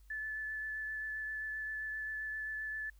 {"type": "tone with vibrato", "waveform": "sine", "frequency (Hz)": 1738, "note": "A6", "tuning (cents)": -22, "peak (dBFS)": -37, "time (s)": [0.1, 2.9], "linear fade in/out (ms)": 5, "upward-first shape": "triangle", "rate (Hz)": 7.6, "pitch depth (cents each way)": 13, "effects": ["added 50 Hz sine -57 dBFS peak until 2.99 s", "white hiss -73 dBFS RMS until 2.99 s"]}